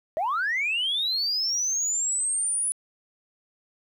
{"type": "linear sweep", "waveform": "sine", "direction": "up", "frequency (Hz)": [593, 10000], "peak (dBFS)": -22, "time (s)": [0.17, 2.72], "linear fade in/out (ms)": 0, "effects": ["tanh soft clip ceiling -20 dBFS", "10-bit"]}